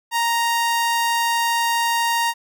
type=tone; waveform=sawtooth; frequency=932.3 Hz; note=A#5; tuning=in tune; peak=-14 dBFS; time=0.11-2.34 s; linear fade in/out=50 ms; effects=none